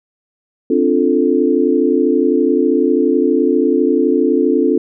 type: chord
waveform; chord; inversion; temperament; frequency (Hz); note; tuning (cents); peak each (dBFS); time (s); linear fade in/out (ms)
sine; D minor seventh; third; equal; 261.6 / 293.7 / 349.2 / 440; C4 / D4 / F4 / A4; 0 / 0 / 0 / 0; -16; 0.7-4.78; 5
effects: none